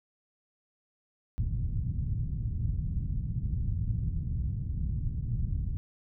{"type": "low-pass noise", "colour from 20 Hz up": "white", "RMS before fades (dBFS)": -31, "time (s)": [1.38, 5.77], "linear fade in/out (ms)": 0, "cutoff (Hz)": 130, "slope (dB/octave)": 24, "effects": []}